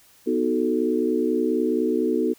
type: chord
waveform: sine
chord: B dominant seventh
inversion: none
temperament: equal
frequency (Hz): 246.9 / 311.1 / 370 / 440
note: B3 / D#4 / F#4 / A4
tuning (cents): 0 / 0 / 0 / 0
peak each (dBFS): -25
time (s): 0.26-2.34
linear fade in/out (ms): 20
effects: white hiss -55 dBFS RMS until 2.38 s